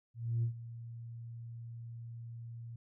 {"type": "tone with ADSR envelope", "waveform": "sine", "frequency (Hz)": 116.54, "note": "A#2", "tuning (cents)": 0, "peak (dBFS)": -27, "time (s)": [0.14, 2.76], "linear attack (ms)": 290, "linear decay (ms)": 98, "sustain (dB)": -16, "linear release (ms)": 4, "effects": ["tanh soft clip ceiling -26 dBFS"]}